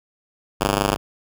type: ring-modulated tone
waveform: 5% pulse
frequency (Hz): 100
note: G2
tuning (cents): +35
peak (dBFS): -4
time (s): 0.6-0.97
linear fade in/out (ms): 20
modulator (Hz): 37.1
effects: none